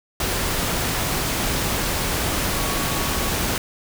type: tone in noise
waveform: sine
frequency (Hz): 1120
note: C#6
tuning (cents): +18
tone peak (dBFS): -33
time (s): 2.53-3.3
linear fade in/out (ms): 2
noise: pink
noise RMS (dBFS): -23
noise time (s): 0.2-3.58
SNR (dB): -13
effects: none